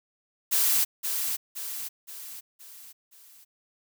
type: noise with echo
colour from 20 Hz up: blue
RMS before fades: -23 dBFS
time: 0.51-0.85 s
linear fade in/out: 20 ms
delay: 520 ms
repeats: 5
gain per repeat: -6 dB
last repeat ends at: 3.45 s
effects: none